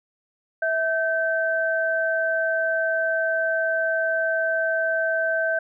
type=tone pair together; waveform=sine; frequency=651 / 1548.3 Hz; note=E5 / G6; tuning=-22 / -22 cents; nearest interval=octave + minor third; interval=1500 cents; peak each=-23 dBFS; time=0.62-5.59 s; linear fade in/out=5 ms; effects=none